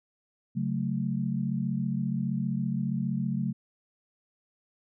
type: chord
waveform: sine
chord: F# minor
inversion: second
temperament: equal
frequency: 138.59 / 185 / 220 Hz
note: C#3 / F#3 / A3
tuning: 0 / 0 / 0 cents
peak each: -31 dBFS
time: 0.55-3.53 s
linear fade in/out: 20 ms
effects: none